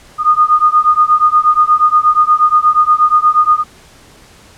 sine beating tone pair, 1224 / 1232.4 Hz, D#6 / D#6, -29 / -17 cents, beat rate 8.4 Hz, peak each -10 dBFS, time 0.18-3.64 s, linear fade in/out 50 ms, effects pink hiss -42 dBFS RMS until 4.57 s + low-pass 10000 Hz 12 dB/octave

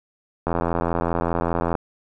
click train, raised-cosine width 1 ms, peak -8 dBFS, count 110, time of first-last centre 0.47-1.752 s, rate 85 Hz, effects none

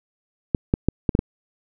clicks, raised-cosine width 3 ms, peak -4 dBFS, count 6, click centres 0.548 / 0.739 / 0.886 / 1.092 / 1.151 / 1.191 s, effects none

